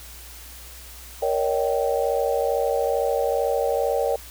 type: chord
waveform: sine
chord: Eb dominant seventh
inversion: second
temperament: just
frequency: 466.7 / 560 / 622.3 / 777.8 Hz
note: Bb4 / Db5 / Eb5 / G5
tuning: +2 / +18 / 0 / -14 cents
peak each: -24 / -24 / -28 / -27 dBFS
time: 1.22-4.16 s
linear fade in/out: 5 ms
effects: added 60 Hz sine -43 dBFS peak until 4.3 s + white hiss -43 dBFS RMS until 4.3 s